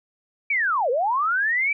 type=linear two-way sweep; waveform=sine; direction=down then up; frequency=2349 to 458.2 to 2349 Hz; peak=-19 dBFS; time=0.5-1.73 s; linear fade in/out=5 ms; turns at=0.9 s; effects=none